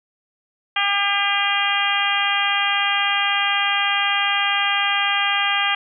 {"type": "harmonic tone", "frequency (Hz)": 401.8, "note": "G4", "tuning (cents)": 43, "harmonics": [2, 3, 4, 5, 6, 7, 8], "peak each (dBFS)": [-25, -25, -25, -25, -25, -25, -25], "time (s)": [0.76, 5.75], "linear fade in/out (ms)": 5, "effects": []}